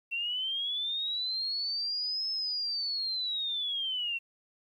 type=linear two-way sweep; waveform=sine; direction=up then down; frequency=2700 to 5230 to 2700 Hz; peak=-30 dBFS; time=0.11-4.19 s; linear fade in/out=20 ms; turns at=2.3 s; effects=11-bit